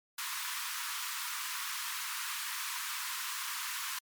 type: high-pass noise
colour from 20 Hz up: pink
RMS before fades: -38 dBFS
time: 0.18-3.99 s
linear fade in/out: 5 ms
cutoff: 950 Hz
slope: 96 dB/octave
effects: MP3 96 kbps